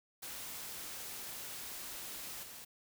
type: noise with level steps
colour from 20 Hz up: white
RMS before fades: -45 / -50 dBFS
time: 0.22-2.65 s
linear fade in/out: 10 ms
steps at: 2.43 s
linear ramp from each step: 2 ms
effects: none